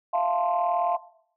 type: chord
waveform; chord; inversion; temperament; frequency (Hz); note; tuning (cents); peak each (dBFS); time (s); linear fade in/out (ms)
sine; F major seventh; third; equal; 659.3 / 698.5 / 880 / 1046.5; E5 / F5 / A5 / C6; 0 / 0 / 0 / 0; -28 / -23 / -29 / -28; 0.13-0.97; 10
effects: noise-tail reverb RT60 0.6 s tail -17 dB re dry + tanh soft clip ceiling -14 dBFS